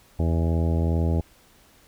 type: harmonic tone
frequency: 82.41 Hz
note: E2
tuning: in tune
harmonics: 1 / 2 / 3 / 4 / 5 / 6 / 7 / 8 / 10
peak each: -21 / -27 / -31 / -33 / -35 / -37 / -38 / -39 / -41 dBFS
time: 0.19-1.21 s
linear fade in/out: 5 ms
effects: pink hiss -56 dBFS RMS until 1.87 s